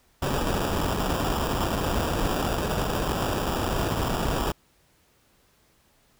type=noise with sample-and-hold; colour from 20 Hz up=pink; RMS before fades=-26 dBFS; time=0.22-4.52 s; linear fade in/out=5 ms; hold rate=2100 Hz; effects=pink hiss -63 dBFS RMS until 6.19 s